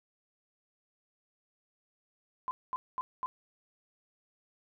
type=tone bursts; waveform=sine; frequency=1020 Hz; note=C6; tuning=44 cents flat; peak=-31 dBFS; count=4; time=2.48-3.26 s; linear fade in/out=0 ms; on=30 ms; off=220 ms; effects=none